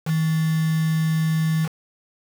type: tone with quantisation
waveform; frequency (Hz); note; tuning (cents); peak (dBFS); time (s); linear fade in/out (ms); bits
sine; 159.6; D#3; +44; -18; 0.05-1.69; 50; 5
effects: none